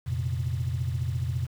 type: chord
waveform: sine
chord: F suspended fourth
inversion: none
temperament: just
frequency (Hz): 87.31 / 116.41 / 130.96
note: F2 / Bb2 / C3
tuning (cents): 0 / -2 / +2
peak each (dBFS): -30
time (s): 0.06-1.47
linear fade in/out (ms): 20
effects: tanh soft clip ceiling -17 dBFS + 8-bit